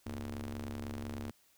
sawtooth ring-modulated tone, 70 Hz, C#2, 18 cents sharp, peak -32 dBFS, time 0.06-1.31 s, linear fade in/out 5 ms, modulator 162 Hz, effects white hiss -68 dBFS RMS until 1.57 s

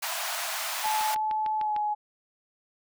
pink high-pass noise, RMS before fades -32 dBFS, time 0.02-1.15 s, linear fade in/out 10 ms, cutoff 630 Hz, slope 96 dB/octave
sine tone with pitch glide, 863 to 840.9 Hz, A5 to G#5, -34 to +21 cents, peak -25 dBFS, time 0.83-1.95 s, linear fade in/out 20 ms, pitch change -45 cents, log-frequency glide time 1.57-1.77 s
click train, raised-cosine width 0.3 ms, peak -23 dBFS, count 7, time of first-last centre 0.86-1.764 s, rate 6.64 Hz
effects none

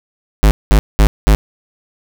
square tone bursts, 51.91 Hz, G#1, in tune, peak -6 dBFS, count 4, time 0.43-1.35 s, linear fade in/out 0 ms, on 80 ms, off 200 ms, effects none

